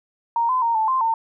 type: tone with pitch steps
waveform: sine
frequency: 931 / 1020 / 927 / 878 / 1044 / 906 Hz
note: A#5 / C6 / A#5 / A5 / C6 / A#5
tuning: -2 / -44 / -10 / -4 / -4 / -50 cents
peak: -17 dBFS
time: 0.36-1.14 s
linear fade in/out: 2 ms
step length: 130 ms
effects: none